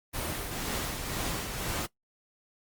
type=noise with tremolo; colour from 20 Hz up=pink; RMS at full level=-32 dBFS; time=0.13-1.87 s; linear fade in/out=20 ms; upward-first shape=triangle; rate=2 Hz; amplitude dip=45%; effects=noise-tail reverb RT60 0.1 s tail -20 dB re dry + Opus 32 kbps